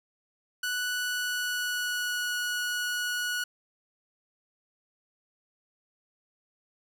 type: tone with pitch glide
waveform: sawtooth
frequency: 1480 to 1463 Hz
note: F#6 to F#6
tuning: 0 to -20 cents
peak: -25 dBFS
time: 0.63-3.44 s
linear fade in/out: 5 ms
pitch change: -20 cents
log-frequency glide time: 0.92-2.36 s
effects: none